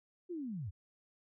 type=linear sweep; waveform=sine; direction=down; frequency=370 to 77.78 Hz; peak=-38 dBFS; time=0.29-0.71 s; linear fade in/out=20 ms; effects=none